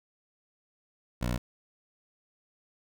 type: tone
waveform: 15% pulse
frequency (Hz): 60.5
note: B1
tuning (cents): -35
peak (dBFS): -22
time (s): 1.21-1.38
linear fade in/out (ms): 10
effects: none